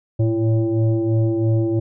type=tone with frequency modulation; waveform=sine; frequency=111 Hz; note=A2; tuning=16 cents sharp; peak=-15 dBFS; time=0.19-1.8 s; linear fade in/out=10 ms; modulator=225 Hz; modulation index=1.3; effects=none